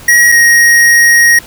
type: tone pair in turn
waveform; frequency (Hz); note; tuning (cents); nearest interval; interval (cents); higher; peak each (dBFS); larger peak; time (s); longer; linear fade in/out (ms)
square; 1901 / 1878.1; A#6 / A#6; +33 / +12; unison; 21; first; -4; neither; 0.08-0.32 / 0.32-1.39; second; 5
effects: pink hiss -33 dBFS RMS until 1.46 s